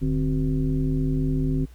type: tone with frequency modulation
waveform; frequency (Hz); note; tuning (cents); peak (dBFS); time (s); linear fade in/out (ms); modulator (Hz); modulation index
sine; 149.1; D3; +27; -20; 0.01-1.66; 20; 114; 1.3
effects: added 60 Hz sine -43 dBFS peak until 1.74 s + pink hiss -58 dBFS RMS until 1.74 s